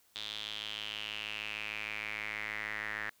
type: tone with band-pass filter sweep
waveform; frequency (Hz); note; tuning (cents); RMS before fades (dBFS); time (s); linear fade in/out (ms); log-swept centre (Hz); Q
square; 53.2; G#1; +42; -40; 0.15-3.1; 5; 3600 to 1800; 5.8
effects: white hiss -68 dBFS RMS until 3.2 s

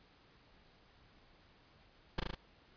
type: noise with echo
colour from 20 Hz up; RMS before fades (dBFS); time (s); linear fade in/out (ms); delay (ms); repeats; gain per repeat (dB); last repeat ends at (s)
pink; -33; 2.18-2.2; 5; 37; 4; -2; 2.348
effects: pink hiss -65 dBFS RMS until 2.76 s + resampled to 11025 Hz

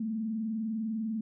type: tone with vibrato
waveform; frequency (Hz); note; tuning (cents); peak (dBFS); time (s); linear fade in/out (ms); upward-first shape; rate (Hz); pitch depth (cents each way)
sine; 220; A3; 0; -30; 0-1.21; 5; sine; 20; 91
effects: none

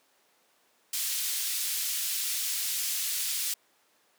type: band-pass noise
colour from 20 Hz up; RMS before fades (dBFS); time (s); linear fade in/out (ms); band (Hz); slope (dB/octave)
white; -31; 0.93-3.54; 5; 2800 to 16000; 12
effects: pink hiss -66 dBFS RMS until 4.18 s + high-pass 400 Hz 12 dB/octave

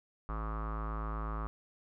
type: tone with low-pass filter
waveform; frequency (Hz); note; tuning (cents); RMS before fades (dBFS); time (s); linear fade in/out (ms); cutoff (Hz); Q
square; 54.1; A1; -29; -37; 0.29-1.47; 0; 1200; 8.2
effects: none

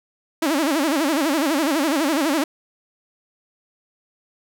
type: tone with vibrato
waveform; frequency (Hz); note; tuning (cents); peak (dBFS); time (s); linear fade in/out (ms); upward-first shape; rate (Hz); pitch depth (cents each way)
sawtooth; 299.4; D4; +33; -14; 0.42-2.44; 5; sine; 12; 190
effects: none

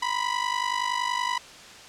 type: ring-modulated tone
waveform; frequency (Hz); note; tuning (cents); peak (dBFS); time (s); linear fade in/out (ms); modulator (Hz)
sawtooth; 987.8; B5; 0; -18; 0.02-1.38; 5; 25.3
effects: white hiss -45 dBFS RMS until 1.88 s + low-pass 6000 Hz 12 dB/octave

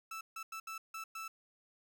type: tone bursts at uneven times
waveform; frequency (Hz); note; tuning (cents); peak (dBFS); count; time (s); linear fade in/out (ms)
30% pulse; 1318.5; E6; 0; -39; 6; 0.11-0.21 / 0.36-0.43 / 0.52-0.6 / 0.67-0.78 / 0.94-1.04 / 1.15-1.28; 5
effects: 11-bit

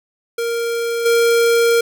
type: tone with level steps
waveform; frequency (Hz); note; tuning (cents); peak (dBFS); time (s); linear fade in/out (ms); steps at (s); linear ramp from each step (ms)
square; 466.2; A#4; 0; -19 / -12; 0.38-1.81; 5; 1.05; 10
effects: none

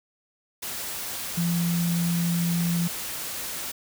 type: tone in noise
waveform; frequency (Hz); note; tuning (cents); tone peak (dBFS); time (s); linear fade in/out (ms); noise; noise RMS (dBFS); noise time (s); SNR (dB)
sine; 171.2; F3; -34; -22; 1.37-2.88; 10; white; -33; 0.62-3.72; +8
effects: none

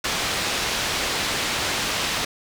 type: low-pass noise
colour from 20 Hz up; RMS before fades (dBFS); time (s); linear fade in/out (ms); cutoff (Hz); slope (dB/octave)
white; -25; 0.04-2.25; 5; 4600; 12
effects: none

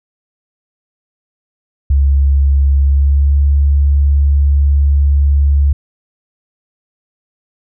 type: tone with pitch glide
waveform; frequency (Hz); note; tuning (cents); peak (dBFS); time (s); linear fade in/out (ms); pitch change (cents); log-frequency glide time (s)
sine; 69.3 to 70.8; C#2 to C#2; 0 to +37; -7; 1.9-5.73; 5; +37; 2.85-3.37
effects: none

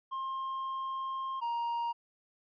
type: tone pair in turn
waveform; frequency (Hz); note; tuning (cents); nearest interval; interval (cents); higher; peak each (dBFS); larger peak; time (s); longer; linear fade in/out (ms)
triangle; 1063 / 939; C6 / A#5; +27 / +12; major second; 215; first; -32 / -29; second; 0.11-1.41 / 1.41-1.93; first; 20
effects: resampled to 11025 Hz

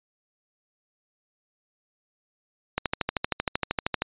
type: click train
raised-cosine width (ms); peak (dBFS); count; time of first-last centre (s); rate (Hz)
0.3; -8; 17; 2.78-4.02; 12.9
effects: resampled to 8000 Hz

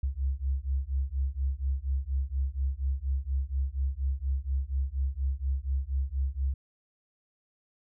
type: beating tone pair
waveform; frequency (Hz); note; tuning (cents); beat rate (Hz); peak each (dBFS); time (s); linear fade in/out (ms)
sine; 65.41 / 69.61; C2 / C#2; 0 / +8; 4.2; -30; 0.03-6.54; 5
effects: none

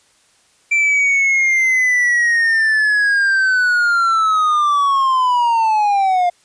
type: linear sweep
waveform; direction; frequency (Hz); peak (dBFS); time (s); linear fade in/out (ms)
triangle; down; 2349 to 698.5; -10; 0.71-6.3; 10
effects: white hiss -55 dBFS RMS until 6.44 s + resampled to 22050 Hz

